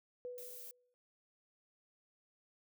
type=tone with exponential decay; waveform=sine; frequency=493.9 Hz; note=B4; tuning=in tune; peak=-40 dBFS; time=0.25-0.94 s; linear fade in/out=0 ms; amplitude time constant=150 ms
type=noise; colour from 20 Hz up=violet; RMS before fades=-50 dBFS; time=0.38-0.71 s; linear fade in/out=0 ms
effects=none